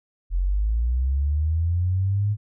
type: linear sweep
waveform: sine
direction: up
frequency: 42.04 to 106 Hz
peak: -19 dBFS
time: 0.3-2.37 s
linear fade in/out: 50 ms
effects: none